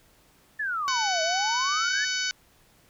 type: exponential two-way sweep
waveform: sine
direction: down then up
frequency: 1783 to 632 to 1783 Hz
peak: -26 dBFS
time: 0.59-2.05 s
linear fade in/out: 10 ms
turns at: 1.22 s
type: harmonic tone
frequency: 750 Hz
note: F#5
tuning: 23 cents sharp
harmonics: 2 / 3 / 4 / 5 / 6 / 7 / 8 / 9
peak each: -30 / -34 / -34 / -38 / -34 / -36 / -34 / -41 dBFS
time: 0.88-2.31 s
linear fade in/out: 0 ms
effects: pink hiss -60 dBFS RMS until 2.89 s